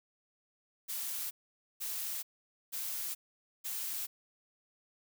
blue noise bursts, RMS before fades -38 dBFS, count 4, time 0.88-4.07 s, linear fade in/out 20 ms, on 430 ms, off 490 ms, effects none

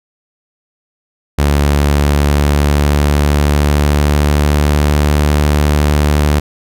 sawtooth tone with pitch glide, 72.1 to 74.04 Hz, D2 to D2, -31 to +15 cents, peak -5 dBFS, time 1.38-6.4 s, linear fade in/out 10 ms, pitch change +46 cents, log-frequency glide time 1.53-5.27 s, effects none

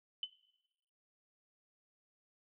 sine tone with exponential decay, 3026 Hz, F#7, 38 cents sharp, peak -31 dBFS, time 0.23-0.3 s, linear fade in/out 2 ms, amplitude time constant 15 ms, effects noise-tail reverb RT60 0.9 s tail -17 dB re dry

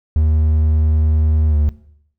triangle tone with pitch glide, 77.5 to 74.26 Hz, D#2 to D2, -6 to +20 cents, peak -9 dBFS, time 0.16-1.69 s, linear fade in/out 0 ms, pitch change -74 cents, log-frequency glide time 1.48-1.58 s, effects noise-tail reverb RT60 0.7 s tail -18 dB re dry

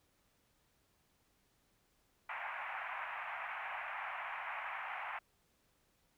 pink band-pass noise, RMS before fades -43 dBFS, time 2.29-5.19 s, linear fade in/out 5 ms, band 720 to 2500 Hz, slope 48 dB/octave, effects pink hiss -75 dBFS RMS until 6.17 s

